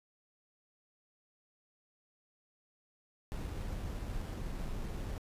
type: noise with sample-and-hold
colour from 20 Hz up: brown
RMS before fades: -39 dBFS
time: 3.32-5.18 s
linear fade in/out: 0 ms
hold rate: 6300 Hz
effects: resampled to 32000 Hz